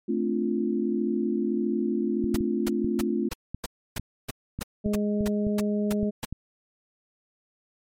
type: chord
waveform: sine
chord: D minor seventh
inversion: second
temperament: equal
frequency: 220 / 261.6 / 293.7 / 349.2 Hz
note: A3 / C4 / D4 / F4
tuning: 0 / 0 / 0 / 0 cents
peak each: -27 / -30 / -32 / -28 dBFS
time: 0.08-3.29 s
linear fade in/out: 10 ms
type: clicks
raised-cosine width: 5 ms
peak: -20 dBFS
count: 12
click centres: 2.242 / 2.345 / 2.407 / 2.846 / 3.546 / 3.996 / 4.59 / 4.861 / 5.208 / 5.468 / 6.03 / 6.326 s
type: noise bursts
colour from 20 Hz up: pink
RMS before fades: -31 dBFS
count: 13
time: 2.34-6.252 s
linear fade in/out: 5 ms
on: 24 ms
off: 300 ms
type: harmonic tone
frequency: 207.7 Hz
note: G#3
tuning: in tune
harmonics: 1 / 2 / 3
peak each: -24 / -30 / -34 dBFS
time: 4.84-6.11 s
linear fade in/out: 20 ms
effects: MP3 64 kbps